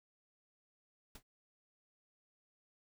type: noise with exponential decay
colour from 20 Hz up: pink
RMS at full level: -45 dBFS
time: 1.15-1.23 s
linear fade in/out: 5 ms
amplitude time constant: 17 ms
effects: none